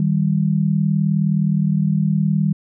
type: tone pair together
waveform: sine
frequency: 156.63 / 196 Hz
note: D#3 / G3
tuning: +12 / 0 cents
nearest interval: major third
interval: 388 cents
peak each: -17 / -18 dBFS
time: 0-2.53 s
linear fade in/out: 2 ms
effects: none